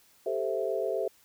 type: chord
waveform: sine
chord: A minor seventh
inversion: third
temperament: equal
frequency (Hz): 392 / 440 / 523.3 / 659.3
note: G4 / A4 / C5 / E5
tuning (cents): 0 / 0 / 0 / 0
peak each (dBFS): -33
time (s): 0.26-1.08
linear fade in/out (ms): 5
effects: white hiss -62 dBFS RMS until 1.24 s